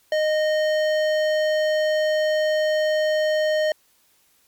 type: tone with hard clipping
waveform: sine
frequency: 617 Hz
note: D#5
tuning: 15 cents flat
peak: -20 dBFS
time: 0.12-3.72 s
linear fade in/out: 2 ms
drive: 14 dB
effects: white hiss -61 dBFS RMS until 4.47 s + MP3 96 kbps

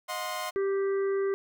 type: chord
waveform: sawtooth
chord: C diminished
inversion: first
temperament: equal with one note detuned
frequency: 622.3 / 724.3 / 1046.5 Hz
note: Eb5 / Gb5 / C6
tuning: 0 / -37 / 0 cents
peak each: -34 / -33 / -31 dBFS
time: 0.08-0.51 s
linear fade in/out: 20 ms
type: harmonic tone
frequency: 392 Hz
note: G4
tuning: in tune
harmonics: 1 / 3 / 4 / 5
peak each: -25 / -41 / -45 / -45 dBFS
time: 0.56-1.34 s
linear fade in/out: 0 ms
effects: none

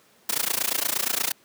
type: noise with amplitude modulation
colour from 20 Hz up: white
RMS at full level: -22 dBFS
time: 0.29-1.32 s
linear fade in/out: 5 ms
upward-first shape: sine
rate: 28.5 Hz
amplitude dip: 95%
effects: pink hiss -58 dBFS RMS until 1.44 s + high-pass 200 Hz 12 dB/octave

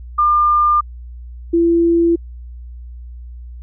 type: tone pair in turn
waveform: sine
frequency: 1200 / 337.5 Hz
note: D6 / E4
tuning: +37 / +41 cents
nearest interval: octave + minor seventh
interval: 2196 cents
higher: first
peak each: -10 dBFS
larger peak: neither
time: 0.18-0.81 / 1.53-2.16 s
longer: neither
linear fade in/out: 10 ms
effects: added 60 Hz sine -30 dBFS peak until 3.62 s

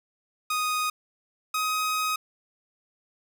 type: tone pair in turn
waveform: sawtooth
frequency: 1244.5 / 1259 Hz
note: D#6 / D#6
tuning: 0 / +20 cents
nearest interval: unison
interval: 20 cents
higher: second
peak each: -21 dBFS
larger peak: neither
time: 0.5-0.9 / 1.54-2.16 s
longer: second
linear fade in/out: 5 ms
effects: none

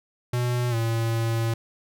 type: tone with pitch glide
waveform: square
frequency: 122.5 to 114.3 Hz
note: B2 to A#2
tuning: -14 to -34 cents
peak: -23 dBFS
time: 0.33-1.54 s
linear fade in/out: 5 ms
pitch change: -120 cents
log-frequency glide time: 0.7-0.75 s
effects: none

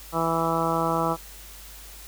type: harmonic tone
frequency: 164.81 Hz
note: E3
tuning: in tune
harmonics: 1 / 2 / 3 / 4 / 5 / 6 / 7 / 8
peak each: -30 / -30 / -30 / -30 / -30 / -30 / -30 / -30 dBFS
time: 0.12-1.17 s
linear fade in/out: 50 ms
effects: added 50 Hz sine -45 dBFS peak until 2.07 s + white hiss -45 dBFS RMS until 2.07 s

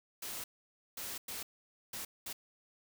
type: noise bursts at uneven times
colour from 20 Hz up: white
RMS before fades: -42 dBFS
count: 5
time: 0.22-0.44 / 0.97-1.18 / 1.28-1.43 / 1.93-2.05 / 2.26-2.33 s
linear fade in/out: 5 ms
effects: none

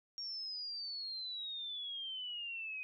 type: exponential sweep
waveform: sine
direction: down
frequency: 5588 to 2498 Hz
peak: -40 dBFS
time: 0.18-2.83 s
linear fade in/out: 0 ms
effects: none

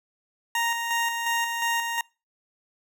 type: tone with tremolo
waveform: 20% pulse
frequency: 932.3 Hz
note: A#5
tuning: in tune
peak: -18 dBFS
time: 0.55-2.01 s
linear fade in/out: 2 ms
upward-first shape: square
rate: 2.8 Hz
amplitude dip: 40%
effects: noise-tail reverb RT60 0.3 s tail -26 dB re dry

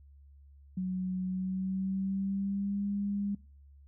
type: tone with pitch glide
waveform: sine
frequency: 185 to 201.7 Hz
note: F#3 to G3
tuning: 0 to +50 cents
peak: -30 dBFS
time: 0.77-3.35 s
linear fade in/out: 5 ms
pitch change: +150 cents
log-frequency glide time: 1.26-2.86 s
effects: noise-tail reverb RT60 0.4 s tail -23 dB re dry + added 70 Hz sine -53 dBFS peak until 3.87 s

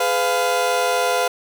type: chord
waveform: 30% pulse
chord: F diminished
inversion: first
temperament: just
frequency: 419.1 / 502.9 / 698.5 Hz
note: Ab4 / Cb5 / F5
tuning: +16 / +31 / 0 cents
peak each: -24 / -18 / -18 dBFS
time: 0-1.28 s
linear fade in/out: 5 ms
effects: none

